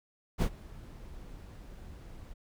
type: noise with ADSR envelope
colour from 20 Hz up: brown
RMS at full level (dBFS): -23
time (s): 0.38-2.34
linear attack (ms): 42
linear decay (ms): 69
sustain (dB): -24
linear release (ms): 18
effects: none